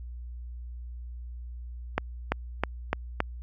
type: accelerating click train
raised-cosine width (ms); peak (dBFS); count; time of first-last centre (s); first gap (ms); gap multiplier
0.5; -9; 5; 1.98-3.204; 340; 0.93
effects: added 60 Hz sine -37 dBFS peak until 3.42 s